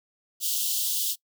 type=high-pass noise; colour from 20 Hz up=white; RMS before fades=-27 dBFS; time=0.4-1.16 s; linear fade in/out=50 ms; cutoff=2900 Hz; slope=96 dB/octave; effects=noise-tail reverb RT60 0.1 s tail -22 dB re dry